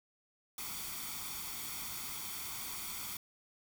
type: noise with comb filter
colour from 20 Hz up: white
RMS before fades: -42 dBFS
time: 0.58-3.17 s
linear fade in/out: 2 ms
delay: 0.88 ms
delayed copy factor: +0.65
effects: none